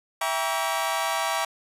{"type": "chord", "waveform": "sawtooth", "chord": "E diminished seventh", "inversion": "none", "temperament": "just", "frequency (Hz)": [659.3, 791.1, 949.3, 1139.2], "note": ["E5", "G5", "Bb5", "Db6"], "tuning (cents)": [0, 16, 31, 47], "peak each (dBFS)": -26, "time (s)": [0.21, 1.45], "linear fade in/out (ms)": 5, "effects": ["resampled to 32000 Hz"]}